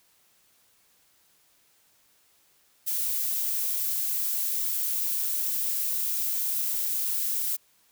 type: noise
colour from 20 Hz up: violet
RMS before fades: -28 dBFS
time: 2.86-7.57 s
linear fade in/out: 20 ms
effects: white hiss -64 dBFS RMS until 7.91 s